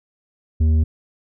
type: tone with tanh clipping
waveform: sine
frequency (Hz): 78.9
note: D#2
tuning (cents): +25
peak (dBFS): -14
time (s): 0.6-0.84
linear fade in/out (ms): 10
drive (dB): 7
effects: none